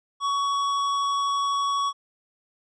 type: tone with hard clipping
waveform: sine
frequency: 1122 Hz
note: C#6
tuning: 21 cents sharp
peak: -24 dBFS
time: 0.2-1.93 s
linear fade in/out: 50 ms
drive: 11 dB
effects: resampled to 22050 Hz